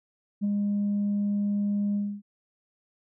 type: tone with ADSR envelope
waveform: sine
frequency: 204 Hz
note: G#3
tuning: 31 cents flat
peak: -20 dBFS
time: 0.41-2.22 s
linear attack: 33 ms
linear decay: 17 ms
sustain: -2 dB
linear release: 270 ms
effects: tanh soft clip ceiling -21 dBFS